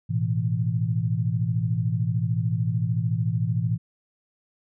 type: chord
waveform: sine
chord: A suspended second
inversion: none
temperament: equal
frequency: 110 / 123.47 / 164.81 Hz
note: A2 / B2 / E3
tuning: 0 / 0 / 0 cents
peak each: -25 / -26 / -27 dBFS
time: 0.09-3.78 s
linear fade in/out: 20 ms
effects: none